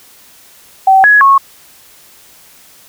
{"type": "tone with pitch steps", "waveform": "sine", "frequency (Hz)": [768, 1678, 1097], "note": ["G5", "G#6", "C#6"], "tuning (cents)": [-36, 17, -18], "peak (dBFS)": -3, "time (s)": [0.87, 1.38], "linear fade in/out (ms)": 5, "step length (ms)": 170, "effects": ["white hiss -42 dBFS RMS until 2.88 s"]}